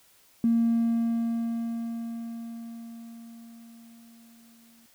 triangle tone with exponential decay, 230.9 Hz, A#3, 16 cents flat, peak -15 dBFS, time 0.44-4.86 s, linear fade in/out 2 ms, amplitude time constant 960 ms, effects tanh soft clip ceiling -17 dBFS + white hiss -60 dBFS RMS until 4.94 s

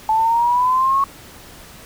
sine exponential sweep, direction up, 869 to 1108.7 Hz, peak -13 dBFS, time 0.09-1.04 s, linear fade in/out 2 ms, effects pink hiss -41 dBFS RMS until 1.85 s

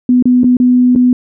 sine tone with dropouts, 248.8 Hz, B3, 13 cents sharp, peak -5 dBFS, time 0.09-1.13 s, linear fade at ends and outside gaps 2 ms, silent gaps 0.225-0.255 / 0.434-0.442 / 0.569-0.6 / 0.952-0.959 s, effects none

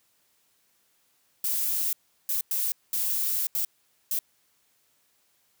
violet noise bursts at uneven times, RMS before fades -27 dBFS, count 6, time 1.44-1.93 / 2.29-2.41 / 2.51-2.72 / 2.93-3.47 / 3.55-3.65 / 4.11-4.19 s, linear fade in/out 2 ms, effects white hiss -68 dBFS RMS until 5.6 s + high-pass 60 Hz 12 dB/octave

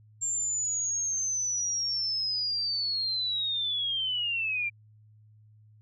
sine linear sweep, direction down, 7400 to 2349 Hz, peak -27 dBFS, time 0.21-4.7 s, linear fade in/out 20 ms, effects added 107 Hz sine -54 dBFS peak until 5.81 s

